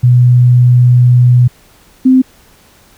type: tone pair in turn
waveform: sine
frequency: 123.47 / 259 Hz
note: B2 / C4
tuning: 0 / -17 cents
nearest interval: octave + minor second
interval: 1283 cents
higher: second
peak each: -3 dBFS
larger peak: neither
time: 0.03-1.48 / 2.05-2.22 s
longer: first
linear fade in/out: 10 ms
effects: pink hiss -45 dBFS RMS until 2.97 s